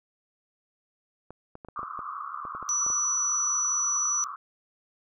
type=clicks; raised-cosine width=1 ms; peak=-28 dBFS; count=12; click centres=1.306 / 1.554 / 1.648 / 1.686 / 1.792 / 1.831 / 1.991 / 2.452 / 2.55 / 2.627 / 2.865 / 2.902 s
type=band-pass noise; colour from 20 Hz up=pink; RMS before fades=-37 dBFS; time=1.76-4.36 s; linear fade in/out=2 ms; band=1100 to 1300 Hz; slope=96 dB/octave
type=tone; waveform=sine; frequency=5920 Hz; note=F#8; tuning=in tune; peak=-24 dBFS; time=2.69-4.24 s; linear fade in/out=0 ms
effects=none